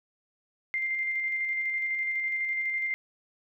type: tone with tremolo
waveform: sine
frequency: 2097 Hz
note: C7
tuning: 3 cents sharp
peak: -26 dBFS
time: 0.74-2.94 s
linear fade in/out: 0 ms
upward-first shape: square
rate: 12 Hz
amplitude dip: 25%
effects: none